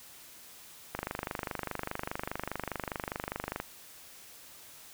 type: click train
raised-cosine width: 0.5 ms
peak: -18 dBFS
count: 67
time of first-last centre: 0.95-3.601 s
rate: 24.9 Hz
effects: white hiss -52 dBFS RMS until 4.93 s